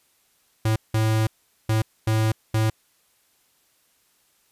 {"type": "tone bursts at uneven times", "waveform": "square", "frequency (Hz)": 110, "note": "A2", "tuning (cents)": 0, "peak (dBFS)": -19, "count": 5, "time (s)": [[0.65, 0.76], [0.94, 1.27], [1.69, 1.82], [2.07, 2.32], [2.54, 2.7]], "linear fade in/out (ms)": 5, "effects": ["white hiss -64 dBFS RMS until 4.51 s", "resampled to 32000 Hz"]}